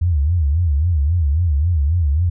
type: tone with vibrato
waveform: sine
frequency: 78.8 Hz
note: D#2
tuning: 23 cents sharp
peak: -13 dBFS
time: 0.01-2.3 s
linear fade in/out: 10 ms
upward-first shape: sine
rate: 3.7 Hz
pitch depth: 220 cents each way
effects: none